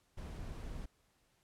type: noise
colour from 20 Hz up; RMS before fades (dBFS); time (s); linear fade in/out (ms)
brown; -44; 0.17-0.86; 10
effects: pink hiss -74 dBFS RMS until 1.43 s + low-pass 12000 Hz 12 dB/octave